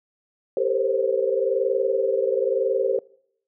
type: tone cluster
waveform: sine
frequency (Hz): 394.7 / 455.7 / 515 / 536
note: G4 / A#4 / C5 / C5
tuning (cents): +12 / -39 / -28 / +42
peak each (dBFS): -25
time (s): 0.57-2.99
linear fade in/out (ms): 2
effects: noise-tail reverb RT60 0.7 s tail -24 dB re dry